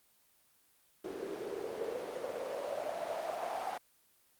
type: noise with band-pass filter sweep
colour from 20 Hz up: white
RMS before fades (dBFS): -39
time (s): 1.04-3.78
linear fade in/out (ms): 5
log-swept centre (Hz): 370 to 760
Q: 5.7
effects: white hiss -69 dBFS RMS until 4.39 s + Opus 24 kbps